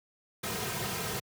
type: noise with comb filter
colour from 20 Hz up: pink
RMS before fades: -34 dBFS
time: 0.43-1.2 s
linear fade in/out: 10 ms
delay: 3.5 ms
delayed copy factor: -0.7
effects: high-pass 100 Hz 12 dB/octave